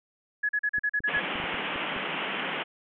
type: tone bursts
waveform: sine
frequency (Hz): 1688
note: G#6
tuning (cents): +28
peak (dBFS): -23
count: 8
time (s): 0.43-1.198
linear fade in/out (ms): 10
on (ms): 61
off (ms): 40
type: clicks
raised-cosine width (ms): 3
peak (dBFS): -30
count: 9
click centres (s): 0.783 / 1.004 / 1.168 / 1.356 / 1.401 / 1.44 / 1.543 / 1.76 / 1.964
type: band-pass noise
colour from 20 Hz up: white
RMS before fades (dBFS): -32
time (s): 1.07-2.64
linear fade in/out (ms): 20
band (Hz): 150 to 3200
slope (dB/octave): 96
effects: none